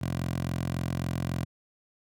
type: tone with high-pass filter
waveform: 10% pulse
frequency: 43.65 Hz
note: F1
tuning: in tune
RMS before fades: -31 dBFS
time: 0.01-1.45 s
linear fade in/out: 10 ms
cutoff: 110 Hz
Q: 2.1
effects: none